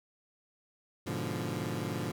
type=chord; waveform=20% pulse; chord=G# diminished seventh; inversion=none; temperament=equal; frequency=103.83 / 123.47 / 146.83 / 174.61 Hz; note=G#2 / B2 / D3 / F3; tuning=0 / 0 / 0 / 0 cents; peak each=-34 dBFS; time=1.06-2.12 s; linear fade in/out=10 ms; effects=none